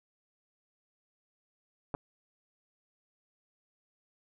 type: clicks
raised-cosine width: 1 ms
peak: -21 dBFS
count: 2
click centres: 1.942 / 1.949 s
effects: none